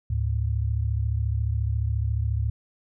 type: tone pair together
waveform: sine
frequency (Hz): 73.42 / 107.7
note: D2 / A2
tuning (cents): 0 / -37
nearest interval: perfect fifth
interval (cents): 663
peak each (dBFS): -25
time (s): 0.1-2.5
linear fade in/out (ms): 5
effects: none